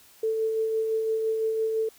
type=tone with tremolo; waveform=sine; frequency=442.9 Hz; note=A4; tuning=11 cents sharp; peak=-22 dBFS; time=0.23-1.89 s; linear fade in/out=5 ms; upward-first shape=sine; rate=5.9 Hz; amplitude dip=30%; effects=white hiss -55 dBFS RMS until 1.98 s